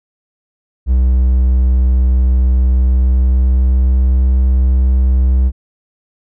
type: tone with pitch glide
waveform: triangle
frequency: 63.2 to 64.16 Hz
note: B1 to C2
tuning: +41 to -33 cents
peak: -6 dBFS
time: 0.86-5.52 s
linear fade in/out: 50 ms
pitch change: +26 cents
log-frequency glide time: 2.62-4.23 s
effects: none